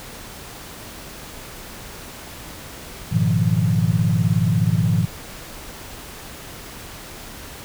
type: chord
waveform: sine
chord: F half-diminished seventh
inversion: first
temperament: equal with one note detuned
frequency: 103.83 / 120.37 / 155.56 / 174.61 Hz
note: Ab2 / Cb3 / Eb3 / F3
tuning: 0 / -44 / 0 / 0 cents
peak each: -21 dBFS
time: 3.11-5.06 s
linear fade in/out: 20 ms
effects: pink hiss -37 dBFS RMS until 7.64 s